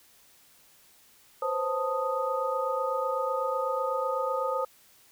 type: tone cluster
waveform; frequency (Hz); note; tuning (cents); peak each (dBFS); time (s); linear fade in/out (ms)
sine; 502 / 530 / 886 / 1244; B4 / C5 / A5 / D#6; +28 / +22 / +12 / -1; -34 / -30 / -34 / -31; 1.42-4.65; 5
effects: white hiss -59 dBFS RMS until 5.11 s